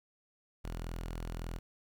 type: tone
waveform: sawtooth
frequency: 41.75 Hz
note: E1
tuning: 23 cents sharp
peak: -34 dBFS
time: 0.64-1.59 s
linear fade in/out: 10 ms
effects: 11-bit